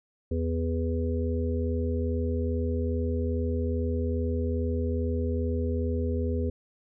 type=harmonic tone; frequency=82.41 Hz; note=E2; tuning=in tune; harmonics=1 / 3 / 5 / 6; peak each=-27 / -32 / -34 / -35 dBFS; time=0.31-6.5 s; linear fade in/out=5 ms; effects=none